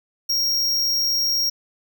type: tone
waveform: square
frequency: 5588 Hz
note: F8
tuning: in tune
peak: -19 dBFS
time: 0.29-1.5 s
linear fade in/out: 10 ms
effects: none